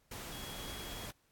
sine tone in noise, 3323 Hz, G#7, in tune, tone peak -49 dBFS, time 0.32-1.06 s, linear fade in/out 5 ms, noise pink, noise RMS -45 dBFS, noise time 0.11-1.11 s, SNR -7 dB, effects pink hiss -73 dBFS RMS until 1.31 s + AAC 64 kbps

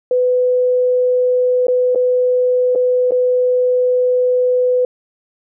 sine tone with dropouts, 500 Hz, B4, 21 cents sharp, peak -11 dBFS, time 0.11-4.85 s, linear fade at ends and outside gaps 2 ms, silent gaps 1.669-1.682 / 1.949-1.957 / 2.751-2.757 / 3.109-3.119 s, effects none

